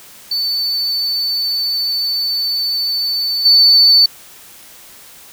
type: tone with level steps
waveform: triangle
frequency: 4507 Hz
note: C#8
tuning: 28 cents sharp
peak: -14 / -3 dBFS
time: 0.31-4.06 s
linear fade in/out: 5 ms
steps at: 3.45 s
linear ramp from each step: 10 ms
effects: tanh soft clip ceiling -3 dBFS + white hiss -40 dBFS RMS until 5.32 s